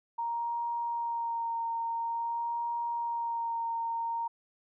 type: tone with vibrato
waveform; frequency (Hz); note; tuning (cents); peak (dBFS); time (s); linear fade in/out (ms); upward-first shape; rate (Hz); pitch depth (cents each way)
sine; 931; A#5; -2; -30; 0.18-4.28; 10; sine; 0.48; 18
effects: none